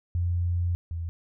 sine tone pair in turn, 87.31 / 83.84 Hz, F2 / E2, 0 / +30 cents, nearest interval minor second, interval 70 cents, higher first, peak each -23 / -29 dBFS, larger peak first, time 0.15-0.75 / 0.91-1.09 s, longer first, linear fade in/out 0 ms, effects none

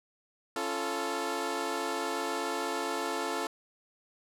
15% pulse chord, Db augmented, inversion none, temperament equal with one note detuned, 277.2 / 344.8 / 440 Hz, Db4 / F4 / A4, 0 / -22 / 0 cents, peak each -31 / -29 / -28 dBFS, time 0.56-3.47 s, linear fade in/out 2 ms, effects low-pass 12000 Hz 12 dB/octave

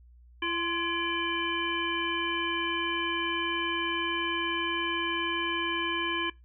harmonic tone with a mistuned harmonic, 337.3 Hz, E4, 40 cents sharp, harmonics 1 / 3 / 5 / 7 / 9, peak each -34 / -34 / -34 / -34 / -34 dBFS, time 0.42-6.3 s, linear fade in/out 5 ms, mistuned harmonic 3, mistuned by +54 cents, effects noise-tail reverb RT60 0.2 s tail -22 dB re dry + added 60 Hz sine -52 dBFS peak until 6.44 s

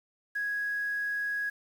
sine tone, 1661.2 Hz, G#6, in tune, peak -28 dBFS, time 0.35-1.5 s, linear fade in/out 10 ms, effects tanh soft clip ceiling -25 dBFS + 9-bit

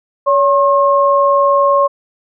sine tone pair together, 565 / 1075.2 Hz, C#5 / C6, +33 / +47 cents, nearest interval major seventh, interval 1114 cents, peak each -11 dBFS, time 0.26-1.88 s, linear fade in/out 20 ms, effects none

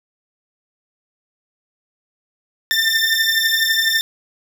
20% pulse beating tone pair, 1789 / 1801 Hz, A6 / A6, +28 / +40 cents, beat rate 12 Hz, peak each -13 dBFS, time 2.71-4.01 s, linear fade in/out 0 ms, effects none

